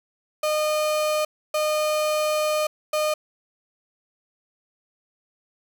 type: tone bursts at uneven times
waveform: 35% pulse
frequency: 611 Hz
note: D#5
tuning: 32 cents flat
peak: -19 dBFS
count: 3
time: 0.43-1.25 / 1.54-2.67 / 2.93-3.14 s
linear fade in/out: 5 ms
effects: none